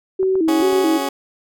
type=tone with vibrato; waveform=sine; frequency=349.2 Hz; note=F4; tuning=in tune; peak=-14 dBFS; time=0.19-0.98 s; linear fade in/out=10 ms; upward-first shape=square; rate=2.3 Hz; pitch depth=140 cents each way
type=click train; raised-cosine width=1 ms; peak=-20 dBFS; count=5; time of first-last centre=0.23-0.729 s; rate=8.01 Hz
type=chord; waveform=20% pulse; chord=C# suspended fourth; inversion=none; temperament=just; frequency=277.2 / 369.6 / 415.8 Hz; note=C#4 / F#4 / G#4; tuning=0 / -2 / +2 cents; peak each=-18 / -22 / -22 dBFS; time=0.48-1.09 s; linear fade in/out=5 ms
effects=none